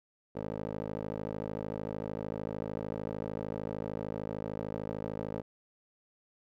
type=tone with band-pass filter; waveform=15% pulse; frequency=53.3 Hz; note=G#1; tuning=46 cents sharp; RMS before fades=-38 dBFS; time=0.35-5.42 s; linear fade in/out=10 ms; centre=430 Hz; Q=1.5; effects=none